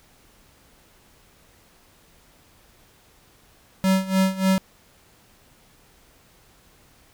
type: tone with tremolo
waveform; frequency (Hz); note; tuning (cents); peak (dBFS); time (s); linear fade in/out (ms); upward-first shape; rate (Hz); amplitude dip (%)
square; 190; F#3; +46; -16; 3.84-4.58; 0; sine; 3.4; 85
effects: pink hiss -56 dBFS RMS until 7.13 s